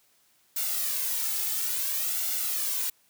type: noise with flanger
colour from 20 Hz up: blue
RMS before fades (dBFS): -29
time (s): 0.56-2.9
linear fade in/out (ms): 5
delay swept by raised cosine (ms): 1.4 to 2.31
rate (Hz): 0.58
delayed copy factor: +0.65
effects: white hiss -65 dBFS RMS until 3.09 s + high-pass 80 Hz 12 dB/octave